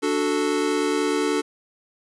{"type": "chord", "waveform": "square", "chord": "D major", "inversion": "none", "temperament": "equal", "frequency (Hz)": [293.7, 370, 440], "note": ["D4", "F#4", "A4"], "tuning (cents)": [0, 0, 0], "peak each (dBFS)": [-25, -27, -25], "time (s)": [0.02, 1.42], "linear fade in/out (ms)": 20, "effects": ["resampled to 24000 Hz", "9-bit"]}